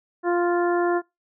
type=harmonic tone; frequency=349.2 Hz; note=F4; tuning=in tune; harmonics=1 / 2 / 3 / 4 / 5; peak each=-20 / -26 / -30 / -32 / -34 dBFS; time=0.23-1.02 s; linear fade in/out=50 ms; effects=noise-tail reverb RT60 0.2 s tail -22 dB re dry